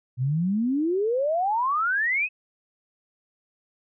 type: exponential sweep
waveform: sine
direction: up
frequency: 120 to 2605 Hz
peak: -21 dBFS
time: 0.17-2.29 s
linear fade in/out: 50 ms
effects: none